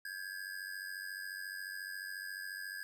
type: ring-modulated tone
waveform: square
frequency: 1644 Hz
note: G#6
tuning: 18 cents flat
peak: -39 dBFS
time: 0.05-2.83 s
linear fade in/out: 0 ms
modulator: 47.1 Hz
effects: none